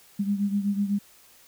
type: beating tone pair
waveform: sine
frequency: 200 / 208 Hz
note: G3 / G#3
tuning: +35 / +3 cents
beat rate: 8 Hz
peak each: -24 / -29 dBFS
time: 0.19-0.99 s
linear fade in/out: 10 ms
effects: white hiss -55 dBFS RMS until 1.47 s